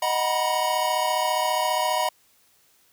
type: chord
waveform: square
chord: B major seventh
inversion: first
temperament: equal with one note detuned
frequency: 622.3 / 740 / 953 / 987.8 Hz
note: D#5 / F#5 / A#5 / B5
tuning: 0 / 0 / +38 / 0 cents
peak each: -28 dBFS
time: 0.02-2.09 s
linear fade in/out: 5 ms
effects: white hiss -61 dBFS RMS until 2.92 s